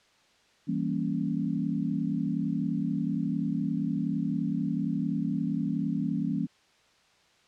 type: chord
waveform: sine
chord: E diminished seventh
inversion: none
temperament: equal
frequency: 164.81 / 196 / 233.1 / 277.2 Hz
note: E3 / G3 / Bb3 / Db4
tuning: 0 / 0 / 0 / 0 cents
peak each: -32 dBFS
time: 0.67-6.47 s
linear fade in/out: 20 ms
effects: white hiss -63 dBFS RMS until 7.47 s + low-pass 5000 Hz 12 dB/octave